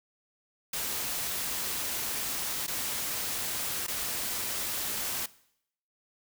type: noise with dropouts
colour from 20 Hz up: white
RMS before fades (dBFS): -33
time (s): 0.73-5.26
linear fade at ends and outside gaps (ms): 5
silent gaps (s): 2.667-2.678 / 3.867-3.88
effects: noise-tail reverb RT60 0.7 s tail -19 dB re dry